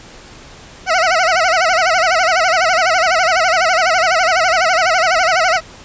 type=tone with vibrato; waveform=20% pulse; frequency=695 Hz; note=F5; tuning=9 cents flat; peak=-6 dBFS; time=0.86-5.61 s; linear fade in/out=50 ms; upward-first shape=sine; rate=12 Hz; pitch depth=160 cents each way; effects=pink hiss -38 dBFS RMS until 5.84 s + resampled to 16000 Hz